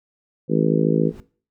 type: harmonic tone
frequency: 54 Hz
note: A1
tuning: 32 cents flat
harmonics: 3 / 4 / 5 / 6 / 7 / 8 / 9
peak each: -21 / -22 / -23 / -24 / -24 / -25 / -26 dBFS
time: 0.48-1.12 s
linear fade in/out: 50 ms
type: noise with exponential growth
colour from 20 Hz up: brown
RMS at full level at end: -37 dBFS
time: 0.86-1.2 s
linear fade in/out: 0 ms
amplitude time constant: 72 ms
effects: noise-tail reverb RT60 0.4 s tail -17 dB re dry